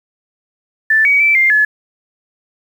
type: tone with pitch steps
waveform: sine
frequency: 1762 / 2261 / 2325 / 2106 / 1711 Hz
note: A6 / C#7 / D7 / C7 / A6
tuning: +2 / +34 / -18 / +11 / -49 cents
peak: -8 dBFS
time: 0.9-1.65 s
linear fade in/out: 5 ms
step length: 150 ms
effects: 7-bit